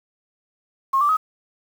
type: tone with pitch steps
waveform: sine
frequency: 1078 / 1168.8 / 1267.2 Hz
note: C#6 / D6 / D#6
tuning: -49 / -9 / +31 cents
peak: -15 dBFS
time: 0.93-1.17 s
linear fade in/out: 10 ms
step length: 80 ms
effects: 7-bit